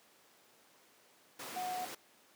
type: tone in noise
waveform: sine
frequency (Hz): 732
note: F#5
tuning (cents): -19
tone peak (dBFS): -36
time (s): 1.56-1.85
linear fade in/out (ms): 5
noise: pink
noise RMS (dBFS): -44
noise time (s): 1.39-1.95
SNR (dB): +5
effects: pink hiss -64 dBFS RMS until 2.35 s + high-pass 300 Hz 12 dB/octave